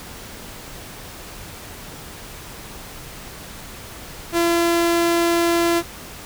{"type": "tone", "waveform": "sawtooth", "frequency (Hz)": 339.8, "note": "F4", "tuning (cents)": -47, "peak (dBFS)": -12, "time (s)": [4.32, 5.83], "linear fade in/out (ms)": 50, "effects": ["pink hiss -37 dBFS RMS until 6.25 s"]}